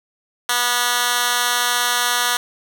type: tone with high-pass filter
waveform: 10% pulse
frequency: 243.2 Hz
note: B3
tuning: 26 cents flat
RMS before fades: -19 dBFS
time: 0.49-2.37 s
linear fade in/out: 2 ms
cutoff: 1500 Hz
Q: 0.66
effects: none

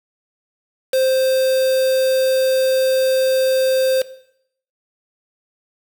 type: tone with quantisation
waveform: triangle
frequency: 523.3 Hz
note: C5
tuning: in tune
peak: -12 dBFS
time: 0.93-4.02 s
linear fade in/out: 5 ms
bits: 4
effects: noise-tail reverb RT60 0.7 s tail -17 dB re dry

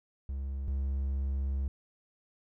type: tone pair in turn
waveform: triangle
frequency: 68 / 68 Hz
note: C#2 / C#2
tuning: -33 / -33 cents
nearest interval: unison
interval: 0 cents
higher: neither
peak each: -31 / -27 dBFS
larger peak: second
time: 0.29-0.68 / 0.68-1.68 s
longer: second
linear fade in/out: 0 ms
effects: none

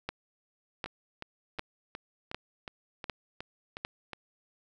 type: two click trains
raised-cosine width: 0.3 ms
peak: -17 / -23 dBFS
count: 6 / 10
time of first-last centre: 0.09-3.849 / 0.86-4.133 s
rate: 1.33 / 2.75 Hz
effects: none

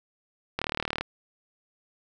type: click train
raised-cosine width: 0.3 ms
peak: -12 dBFS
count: 17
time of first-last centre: 0.59-1.01 s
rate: 38.1 Hz
effects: none

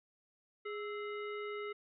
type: harmonic tone with a mistuned harmonic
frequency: 415.3 Hz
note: G#4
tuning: in tune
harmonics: 1 / 3 / 5 / 7 / 9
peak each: -40 / -46 / -47 / -55 / -61 dBFS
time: 0.65-1.73 s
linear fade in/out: 10 ms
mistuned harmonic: 3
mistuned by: +92 cents
effects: none

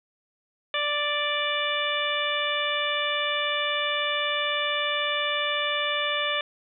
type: harmonic tone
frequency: 587.3 Hz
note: D5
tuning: in tune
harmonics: 1 / 2 / 3 / 4 / 5 / 6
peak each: -31 / -31 / -31 / -31 / -31 / -31 dBFS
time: 0.74-6.41 s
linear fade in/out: 2 ms
effects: none

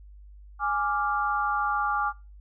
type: chord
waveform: sine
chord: D diminished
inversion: second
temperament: equal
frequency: 830.6 / 1174.7 / 1396.9 Hz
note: Ab5 / D6 / F6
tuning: 0 / 0 / 0 cents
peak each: -28 / -27 / -30 dBFS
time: 0.59-2.13 s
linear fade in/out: 50 ms
effects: noise-tail reverb RT60 0.3 s tail -22 dB re dry + added 50 Hz sine -45 dBFS peak until 2.4 s

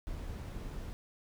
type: noise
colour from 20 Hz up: brown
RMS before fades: -41 dBFS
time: 0.07-0.93 s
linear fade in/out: 0 ms
effects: none

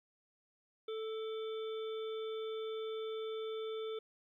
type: harmonic tone with a mistuned harmonic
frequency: 440 Hz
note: A4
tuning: in tune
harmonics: 1 / 3 / 5 / 7 / 8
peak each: -38 / -51 / -59 / -60 / -52 dBFS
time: 0.88-3.99 s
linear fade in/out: 5 ms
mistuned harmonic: 5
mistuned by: +55 cents
effects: 13-bit

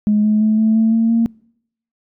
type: tone with pitch steps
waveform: sine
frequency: 210 / 213.2 / 216.4 / 219.7 / 223 / 226.4 / 229.8 Hz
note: G#3 / G#3 / A3 / A3 / A3 / A3 / A#3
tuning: +19 / +46 / -29 / -2 / +23 / +50 / -25 cents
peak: -10 dBFS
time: 0.07-1.26 s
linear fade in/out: 0 ms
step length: 170 ms
effects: noise-tail reverb RT60 0.7 s tail -26 dB re dry + tanh soft clip ceiling -6 dBFS

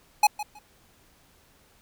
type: tone with echo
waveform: square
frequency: 840 Hz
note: G#5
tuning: 19 cents sharp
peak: -15 dBFS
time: 0.23-0.27 s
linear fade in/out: 5 ms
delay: 160 ms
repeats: 2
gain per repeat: -15 dB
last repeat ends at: 0.59 s
effects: pink hiss -60 dBFS RMS until 1.81 s

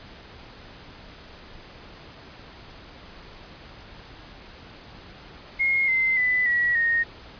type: tone with pitch steps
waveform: sine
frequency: 2149 / 2072 / 1998.2 / 1926.7 / 1857.9 Hz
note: C7 / C7 / B6 / B6 / A#6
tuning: +46 / -17 / +20 / -43 / -6 cents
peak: -19 dBFS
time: 5.59-7.04 s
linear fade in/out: 20 ms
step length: 290 ms
effects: pink hiss -45 dBFS RMS until 7.39 s + resampled to 11025 Hz

